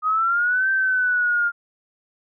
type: linear two-way sweep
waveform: sine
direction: up then down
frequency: 1240 to 1563 to 1402 Hz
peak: -17 dBFS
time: 0.02-1.52 s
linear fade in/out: 50 ms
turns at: 0.7 s
effects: none